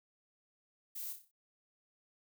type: noise with echo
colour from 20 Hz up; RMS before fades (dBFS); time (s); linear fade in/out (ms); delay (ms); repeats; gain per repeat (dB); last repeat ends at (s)
violet; -43; 0.95-1.13; 10; 31; 6; -6; 1.316
effects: none